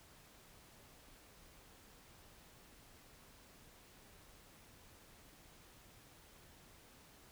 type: silence
effects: pink hiss -62 dBFS RMS until 7.31 s